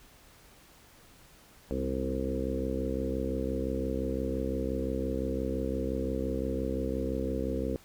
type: harmonic tone with a mistuned harmonic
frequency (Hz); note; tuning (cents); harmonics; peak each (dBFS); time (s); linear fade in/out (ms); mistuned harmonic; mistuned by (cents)
65.8; C2; +10; 1 / 2 / 3 / 4 / 5 / 6 / 7 / 8; -35 / -42 / -38 / -36 / -38 / -41 / -36 / -38; 1.71-7.76; 0; 3; +35
effects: pink hiss -57 dBFS RMS until 7.84 s